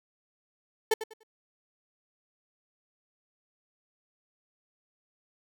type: tone with echo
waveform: 35% pulse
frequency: 440 Hz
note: A4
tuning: in tune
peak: -19 dBFS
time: 0.91-0.94 s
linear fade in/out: 5 ms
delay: 98 ms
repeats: 3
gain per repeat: -12 dB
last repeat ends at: 1.234 s
effects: none